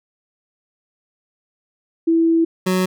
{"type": "tone pair in turn", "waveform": ["sine", "25% pulse"], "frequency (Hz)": [329.6, 184.98], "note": ["E4", "F#3"], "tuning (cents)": [0, 0], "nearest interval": "minor seventh", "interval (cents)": 1000, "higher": "first", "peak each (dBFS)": -12, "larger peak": "neither", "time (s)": [[2.07, 2.45], [2.66, 2.86]], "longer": "first", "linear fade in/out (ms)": 10, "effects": []}